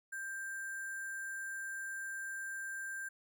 sine tone with sample-and-hold, 1582 Hz, G6, 15 cents sharp, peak -39 dBFS, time 0.12-3.09 s, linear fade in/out 10 ms, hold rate 8820 Hz, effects none

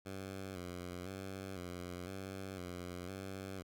10% pulse tone with vibrato, 92.5 Hz, F#2, in tune, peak -35 dBFS, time 0.05-3.63 s, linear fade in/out 20 ms, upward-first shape square, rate 0.99 Hz, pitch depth 64 cents each way, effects none

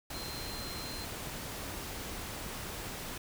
sine tone in noise, 4137 Hz, C8, 20 cents flat, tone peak -44 dBFS, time 0.14-1.05 s, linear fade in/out 5 ms, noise pink, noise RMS -41 dBFS, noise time 0.1-3.18 s, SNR -6 dB, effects none

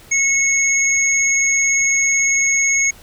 sine tone pair together, 2192 / 6563 Hz, C#7 / G#8, -20 / -21 cents, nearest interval octave + perfect fifth, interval 1899 cents, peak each -16 dBFS, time 0.11-2.91 s, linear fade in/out 10 ms, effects pink hiss -44 dBFS RMS until 3.02 s

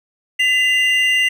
triangle tone pair together, 2019 / 2794 Hz, B6 / F7, +38 / 0 cents, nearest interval tritone, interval 562 cents, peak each -14 dBFS, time 0.39-1.29 s, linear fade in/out 10 ms, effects none

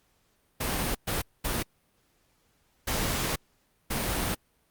pink noise bursts at uneven times, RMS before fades -29 dBFS, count 5, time 0.6-0.95 / 1.07-1.22 / 1.44-1.63 / 2.87-3.36 / 3.9-4.35 s, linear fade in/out 10 ms, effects pink hiss -69 dBFS RMS until 4.7 s + Opus 48 kbps

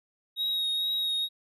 triangle tone with vibrato, 3776 Hz, A#7, 22 cents sharp, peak -25 dBFS, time 0.36-1.29 s, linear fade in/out 50 ms, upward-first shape triangle, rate 2.2 Hz, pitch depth 23 cents each way, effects none

